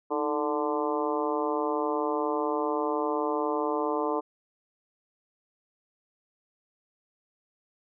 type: harmonic tone with a mistuned harmonic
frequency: 147.5 Hz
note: D3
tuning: 8 cents sharp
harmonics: 2 / 3 / 4 / 5 / 6 / 7 / 8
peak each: -32 / -30 / -34 / -36 / -34 / -33 / -39 dBFS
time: 0.1-4.21 s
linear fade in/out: 20 ms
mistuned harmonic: 2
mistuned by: +90 cents
effects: none